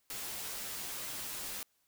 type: noise with comb filter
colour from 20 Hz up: white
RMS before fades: -41 dBFS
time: 0.1-1.63 s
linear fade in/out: 2 ms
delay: 12 ms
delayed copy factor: -0.6
effects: white hiss -75 dBFS RMS until 1.87 s